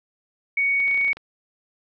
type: tone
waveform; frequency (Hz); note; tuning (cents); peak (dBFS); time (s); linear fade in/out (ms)
sine; 2233; C#7; +12; -18; 0.57-1.13; 5
type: clicks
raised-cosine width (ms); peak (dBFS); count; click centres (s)
0.3; -23; 10; 0.802 / 0.88 / 0.912 / 0.945 / 0.976 / 1.012 / 1.047 / 1.081 / 1.131 / 1.17
effects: none